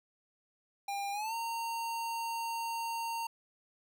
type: tone with pitch glide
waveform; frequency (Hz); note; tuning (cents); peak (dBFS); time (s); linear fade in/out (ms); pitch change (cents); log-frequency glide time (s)
square; 801 to 920.1; G5 to A#5; +37 to -23; -35; 0.88-3.27; 5; +240; 1.12-1.34
effects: none